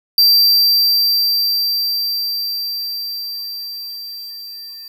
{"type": "tone with level ramp", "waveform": "square", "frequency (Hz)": 4699, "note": "D8", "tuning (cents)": 0, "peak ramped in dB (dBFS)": [-8, -32], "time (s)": [0.18, 4.88], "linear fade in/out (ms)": 2, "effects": ["8-bit"]}